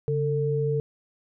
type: tone pair together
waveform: sine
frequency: 141.15 / 447.7 Hz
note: C#3 / A4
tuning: +32 / +30 cents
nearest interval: octave + minor sixth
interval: 1998 cents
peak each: -25 dBFS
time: 0.08-0.8 s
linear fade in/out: 0 ms
effects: none